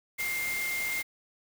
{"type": "tone in noise", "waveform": "sine", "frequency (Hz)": 2111, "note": "C7", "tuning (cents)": 15, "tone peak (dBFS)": -30, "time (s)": [0.18, 1.03], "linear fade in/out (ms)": 20, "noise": "white", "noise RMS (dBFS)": -37, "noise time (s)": [0.18, 1.03], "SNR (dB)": 4, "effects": []}